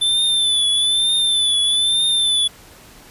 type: tone with vibrato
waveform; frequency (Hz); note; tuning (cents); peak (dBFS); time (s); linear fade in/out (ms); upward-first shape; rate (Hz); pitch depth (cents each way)
square; 3520; A7; 0; -15; 0.01-2.48; 10; triangle; 1.1; 62
effects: pink hiss -44 dBFS RMS until 3.1 s + resampled to 32000 Hz